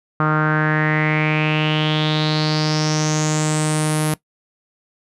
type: tone with low-pass filter sweep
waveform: sawtooth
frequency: 154.1 Hz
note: D#3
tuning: 16 cents flat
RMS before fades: -18 dBFS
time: 0.2-4.14 s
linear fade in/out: 0 ms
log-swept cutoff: 1300 to 11000 Hz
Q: 5.9
effects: noise-tail reverb RT60 0.1 s tail -19 dB re dry